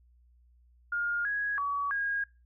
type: tone with pitch steps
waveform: sine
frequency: 1416 / 1661 / 1134 / 1633 Hz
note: F6 / G#6 / C#6 / G#6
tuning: +23 / 0 / +39 / -30 cents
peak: -28 dBFS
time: 0.92-2.24 s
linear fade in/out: 5 ms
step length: 330 ms
effects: noise-tail reverb RT60 0.3 s tail -23 dB re dry + added 60 Hz sine -59 dBFS peak until 2.45 s